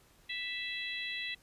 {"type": "harmonic tone with a mistuned harmonic", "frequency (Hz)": 659, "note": "E5", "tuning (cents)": -1, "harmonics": [3, 4, 5, 6], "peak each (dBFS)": [-40, -41, -42, -43], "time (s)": [0.29, 1.35], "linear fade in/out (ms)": 10, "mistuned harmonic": 5, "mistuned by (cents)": 21, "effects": ["pink hiss -64 dBFS RMS until 1.42 s", "resampled to 32000 Hz"]}